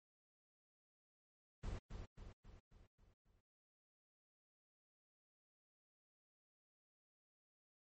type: noise with echo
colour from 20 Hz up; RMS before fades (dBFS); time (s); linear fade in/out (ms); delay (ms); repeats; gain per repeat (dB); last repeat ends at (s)
brown; -45; 1.63-1.79; 10; 270; 6; -5; 3.41
effects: MP3 32 kbps